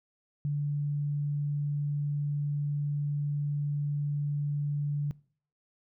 sine tone, 145.4 Hz, D3, 17 cents flat, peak -27 dBFS, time 0.45-5.11 s, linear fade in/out 0 ms, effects noise-tail reverb RT60 0.5 s tail -22 dB re dry

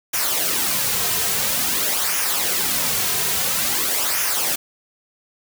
white noise with flanger, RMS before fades -21 dBFS, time 0.13-4.56 s, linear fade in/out 10 ms, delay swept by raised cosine 0.24 to 3.54 ms, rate 0.49 Hz, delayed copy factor -0.6, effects none

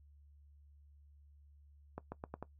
accelerating click train, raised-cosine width 1 ms, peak -28 dBFS, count 5, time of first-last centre 1.98-2.426 s, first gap 140 ms, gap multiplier 0.85, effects noise-tail reverb RT60 0.1 s tail -18 dB re dry + added 72 Hz sine -59 dBFS peak until 2.59 s

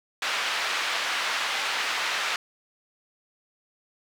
pink band-pass noise, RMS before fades -28 dBFS, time 0.22-2.36 s, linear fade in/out 2 ms, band 1200 to 3900 Hz, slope 12 dB/octave, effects none

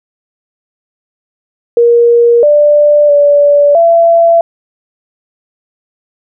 sine tone with pitch steps, 472 / 590 / 578 / 673 Hz, A#4 / D5 / D5 / E5, +22 / +8 / -28 / +36 cents, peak -3 dBFS, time 1.77-4.41 s, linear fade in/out 2 ms, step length 660 ms, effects none

